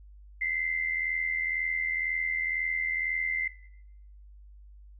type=tone pair together; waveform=sine; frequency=2002 / 2084 Hz; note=B6 / C7; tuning=+23 / -7 cents; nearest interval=minor second; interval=70 cents; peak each=-33 / -28 dBFS; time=0.41-3.48 s; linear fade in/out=5 ms; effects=noise-tail reverb RT60 0.8 s tail -19 dB re dry + added 50 Hz sine -48 dBFS peak until 4.99 s